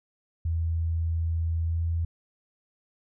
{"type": "tone with pitch glide", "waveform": "sine", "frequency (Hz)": [82.41, 83.32], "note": ["E2", "E2"], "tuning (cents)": [0, 19], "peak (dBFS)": -24, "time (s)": [0.45, 2.05], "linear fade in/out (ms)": 5, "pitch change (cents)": 19, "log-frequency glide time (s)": [1.65, 1.81], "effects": []}